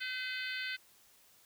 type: harmonic tone with a mistuned harmonic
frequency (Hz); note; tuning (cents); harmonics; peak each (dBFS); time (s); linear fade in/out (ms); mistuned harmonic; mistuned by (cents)
510; C5; -44; 3 / 4 / 5 / 6 / 7 / 8 / 9; -40 / -42 / -44 / -46 / -47 / -48 / -49; 0-0.77; 20; 8; +32
effects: white hiss -64 dBFS RMS until 1.45 s